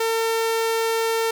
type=tone; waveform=sawtooth; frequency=452.5 Hz; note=A4; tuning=48 cents sharp; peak=-16 dBFS; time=0-1.31 s; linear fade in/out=5 ms; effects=none